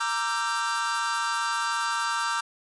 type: chord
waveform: 45% pulse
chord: E half-diminished seventh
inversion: second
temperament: equal with one note detuned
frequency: 932.3 / 1174.7 / 1344.7 / 1568 Hz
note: Bb5 / D6 / E6 / G6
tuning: 0 / 0 / +34 / 0 cents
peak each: -31 dBFS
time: 0-2.41 s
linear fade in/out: 10 ms
effects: resampled to 22050 Hz